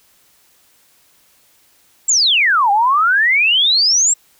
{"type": "exponential two-way sweep", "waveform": "sine", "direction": "down then up", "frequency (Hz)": [7740, 784, 7740], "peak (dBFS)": -10, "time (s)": [2.08, 4.14], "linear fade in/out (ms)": 10, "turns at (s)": 2.71, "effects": ["white hiss -54 dBFS RMS until 4.39 s"]}